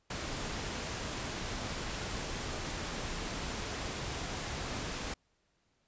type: noise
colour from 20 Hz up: pink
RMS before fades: -38 dBFS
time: 0.1-5.14 s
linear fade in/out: 5 ms
effects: pink hiss -75 dBFS RMS until 5.87 s + resampled to 16000 Hz